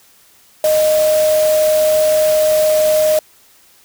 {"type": "tone in noise", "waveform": "sine", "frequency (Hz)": 618, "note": "D#5", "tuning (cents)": -12, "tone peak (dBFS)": -10, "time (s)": [0.64, 3.19], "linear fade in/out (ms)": 2, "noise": "white", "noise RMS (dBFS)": -24, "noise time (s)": [0.64, 3.19], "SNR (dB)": 11, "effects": ["white hiss -49 dBFS RMS until 3.84 s"]}